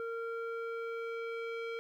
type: tone with low-pass filter sweep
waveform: square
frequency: 460 Hz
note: A#4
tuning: 23 cents flat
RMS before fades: -39 dBFS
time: 0-1.79 s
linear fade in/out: 0 ms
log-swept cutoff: 1300 to 2600 Hz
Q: 1.9
effects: 12-bit